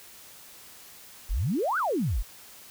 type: exponential two-way sweep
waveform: sine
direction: up then down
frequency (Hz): 35.25 to 1568 to 35.25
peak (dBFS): -24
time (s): 1.29-2.23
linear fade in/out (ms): 20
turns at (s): 1.78
effects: white hiss -49 dBFS RMS until 2.7 s

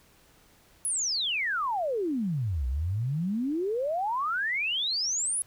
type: exponential two-way sweep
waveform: sine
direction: down then up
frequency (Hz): 10820 to 60.5 to 10820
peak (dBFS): -26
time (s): 0.85-5.42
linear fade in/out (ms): 0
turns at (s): 2.67
effects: pink hiss -60 dBFS RMS until 5.46 s

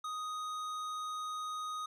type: tone with tanh clipping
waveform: triangle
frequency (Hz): 1247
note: D#6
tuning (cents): +3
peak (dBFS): -39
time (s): 0.04-1.86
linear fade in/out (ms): 5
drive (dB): 18
effects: none

